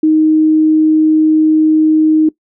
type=tone; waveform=sine; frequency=312.1 Hz; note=D#4; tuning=5 cents sharp; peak=-6 dBFS; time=0.03-2.29 s; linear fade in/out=5 ms; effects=noise-tail reverb RT60 0.1 s tail -20 dB re dry